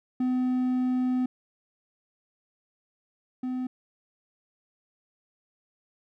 triangle tone pair in turn, 253.3 / 254.2 Hz, B3 / C4, +44 / -50 cents, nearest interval unison, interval 6 cents, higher second, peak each -21 / -26 dBFS, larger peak first, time 0.2-1.26 / 3.43-3.67 s, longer first, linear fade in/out 5 ms, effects none

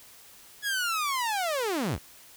sawtooth linear sweep, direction down, 1700 to 41.71 Hz, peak -23 dBFS, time 0.62-1.99 s, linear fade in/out 50 ms, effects white hiss -52 dBFS RMS until 2.36 s

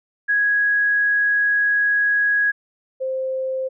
sine tone pair in turn, 1661.2 / 523.9 Hz, G#6 / C5, 0 / +2 cents, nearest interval octave + minor sixth, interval 1998 cents, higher first, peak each -15 / -21 dBFS, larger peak first, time 0.28-2.52 / 3-3.69 s, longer first, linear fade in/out 20 ms, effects none

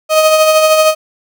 35% pulse tone with tremolo, 626 Hz, D#5, 10 cents sharp, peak -3 dBFS, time 0.09-0.95 s, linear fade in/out 50 ms, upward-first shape triangle, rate 13 Hz, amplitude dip 45%, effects none

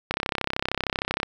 click train, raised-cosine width 0.3 ms, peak -8 dBFS, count 38, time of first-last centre 0.11-1.231 s, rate 33 Hz, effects 7-bit

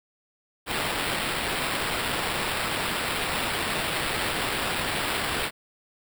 white noise with sample-and-hold, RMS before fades -28 dBFS, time 0.66-5.51 s, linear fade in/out 50 ms, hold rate 6300 Hz, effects none

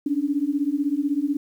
sine beating tone pair, 278.2 / 294.2 Hz, C#4 / D4, +6 / +3 cents, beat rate 16 Hz, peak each -24 / -23 dBFS, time 0.06-1.37 s, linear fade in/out 5 ms, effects 9-bit

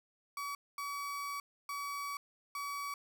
35% pulse tone bursts at uneven times, 1138 Hz, C#6, 45 cents sharp, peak -36 dBFS, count 4, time 0.37-0.55 / 0.78-1.4 / 1.69-2.17 / 2.55-2.94 s, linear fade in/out 2 ms, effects none

